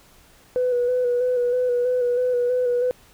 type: tone with vibrato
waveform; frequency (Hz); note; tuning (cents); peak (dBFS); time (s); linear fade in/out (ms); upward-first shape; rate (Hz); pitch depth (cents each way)
sine; 493.9; B4; 0; -17; 0.56-2.91; 0; square; 3.1; 25
effects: tanh soft clip ceiling -14 dBFS + pink hiss -53 dBFS RMS until 3.13 s